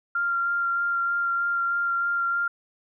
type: tone with vibrato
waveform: sine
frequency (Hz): 1388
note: F6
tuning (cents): -11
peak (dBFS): -22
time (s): 0.15-2.48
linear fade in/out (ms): 5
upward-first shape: sine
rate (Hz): 3.2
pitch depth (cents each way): 11
effects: none